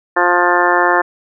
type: harmonic tone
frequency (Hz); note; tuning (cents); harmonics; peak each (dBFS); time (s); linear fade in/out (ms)
176.5; F3; +19; 2 / 3 / 4 / 5 / 6 / 7 / 8 / 9 / 10; -18 / -20 / -18 / -18 / -17 / -23 / -20 / -23 / -17; 0.16-1.02; 10
effects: none